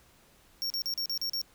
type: tone bursts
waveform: square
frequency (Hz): 5520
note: F8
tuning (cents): -21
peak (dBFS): -30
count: 7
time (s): 0.62-1.415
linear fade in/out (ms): 0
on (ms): 81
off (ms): 38
effects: pink hiss -61 dBFS RMS until 1.54 s